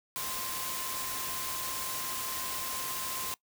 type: tone in noise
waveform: sine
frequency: 1046.5 Hz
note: C6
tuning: in tune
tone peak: -42 dBFS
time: 0.16-3.34 s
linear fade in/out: 0 ms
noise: white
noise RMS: -36 dBFS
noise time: 0.16-3.34 s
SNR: -9 dB
effects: noise-tail reverb RT60 0.1 s tail -21 dB re dry